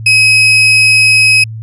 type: tone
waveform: 35% pulse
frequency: 2545 Hz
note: D#7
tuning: 39 cents sharp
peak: -3 dBFS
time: 0.06-1.44 s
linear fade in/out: 5 ms
effects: added 111 Hz sine -21 dBFS peak until 1.62 s + resampled to 24000 Hz